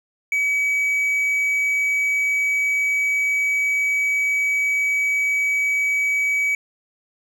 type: tone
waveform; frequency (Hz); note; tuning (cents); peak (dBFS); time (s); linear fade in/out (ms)
triangle; 2277; C#7; +46; -16; 0.32-6.55; 2
effects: none